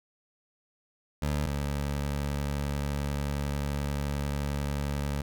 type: tone pair in turn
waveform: 20% pulse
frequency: 73.42 / 71.33 Hz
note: D2 / D2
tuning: 0 / -50 cents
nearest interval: unison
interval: 50 cents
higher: first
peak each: -22 / -24 dBFS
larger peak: first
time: 1.22-1.46 / 1.46-5.22 s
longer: second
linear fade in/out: 5 ms
effects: none